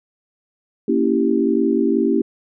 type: chord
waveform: sine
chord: A# diminished seventh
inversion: none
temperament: equal with one note detuned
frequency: 233.1 / 279.1 / 329.6 / 392 Hz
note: A#3 / C#4 / E4 / G4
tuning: 0 / +12 / 0 / 0 cents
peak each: -20 dBFS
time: 0.88-2.22 s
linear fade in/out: 5 ms
effects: none